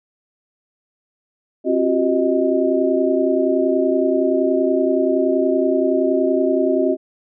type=tone cluster; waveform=sine; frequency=267.7 / 351.9 / 382.5 / 625 Hz; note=C4 / F4 / G4 / D#5; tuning=+40 / +13 / -42 / +8 cents; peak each=-20 dBFS; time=1.64-6.97 s; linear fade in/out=50 ms; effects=none